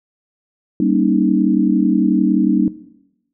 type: chord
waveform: sine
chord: Eb dominant seventh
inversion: first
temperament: just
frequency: 194.45 / 233.3 / 280 / 311.1 Hz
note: G3 / Bb3 / Db4 / Eb4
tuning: -14 / +2 / +18 / 0 cents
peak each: -18 dBFS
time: 0.8-2.68 s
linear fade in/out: 2 ms
effects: noise-tail reverb RT60 0.9 s tail -17 dB re dry